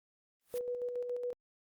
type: noise with exponential growth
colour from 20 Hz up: white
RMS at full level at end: -45 dBFS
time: 0.41-0.58 s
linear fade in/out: 0 ms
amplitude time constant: 35 ms
type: tone with tremolo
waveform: sine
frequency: 490 Hz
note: B4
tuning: 14 cents flat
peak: -33 dBFS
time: 0.54-1.33 s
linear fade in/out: 0 ms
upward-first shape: square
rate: 7.2 Hz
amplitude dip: 40%
effects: Opus 32 kbps